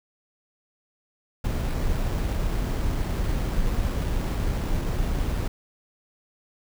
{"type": "noise with sample-and-hold", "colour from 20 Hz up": "brown", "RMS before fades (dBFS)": -25, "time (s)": [1.44, 5.48], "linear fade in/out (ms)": 5, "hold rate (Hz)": 6300, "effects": []}